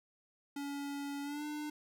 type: tone with pitch glide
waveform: square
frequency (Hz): 283.1 to 299.9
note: C#4 to D4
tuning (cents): +37 to +36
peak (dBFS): -39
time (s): 0.56-1.7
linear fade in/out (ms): 5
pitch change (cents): +99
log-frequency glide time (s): 1.23-1.45
effects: none